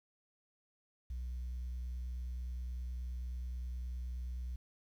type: tone with vibrato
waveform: sine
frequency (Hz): 61.74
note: B1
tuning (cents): 0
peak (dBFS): -36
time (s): 1.1-4.56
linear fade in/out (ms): 5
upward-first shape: sine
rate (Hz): 9.5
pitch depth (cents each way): 14
effects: tanh soft clip ceiling -36 dBFS + 11-bit